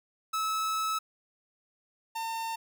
45% pulse tone pair in turn, 1299 / 905.1 Hz, E6 / A5, -26 / +49 cents, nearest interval tritone, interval 625 cents, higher first, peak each -28 / -32 dBFS, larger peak first, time 0.33-0.99 / 2.15-2.56 s, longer first, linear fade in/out 10 ms, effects none

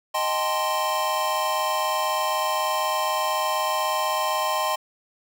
square chord, A half-diminished seventh, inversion second, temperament equal, 622.3 / 784 / 880 / 1046.5 Hz, Eb5 / G5 / A5 / C6, 0 / 0 / 0 / 0 cents, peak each -29 / -30 / -31 / -26 dBFS, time 0.14-4.76 s, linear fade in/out 10 ms, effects none

